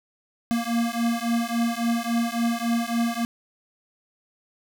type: beating tone pair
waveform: square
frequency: 231.8 / 235.4 Hz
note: A#3 / A#3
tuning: -10 / +17 cents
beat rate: 3.6 Hz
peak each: -26 dBFS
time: 0.51-3.25 s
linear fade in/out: 0 ms
effects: none